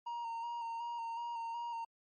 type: tone with vibrato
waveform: triangle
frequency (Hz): 932.3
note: A#5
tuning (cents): 0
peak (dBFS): -36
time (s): 0.06-1.85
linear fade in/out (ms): 10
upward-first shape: square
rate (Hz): 2.7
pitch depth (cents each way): 23
effects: MP3 32 kbps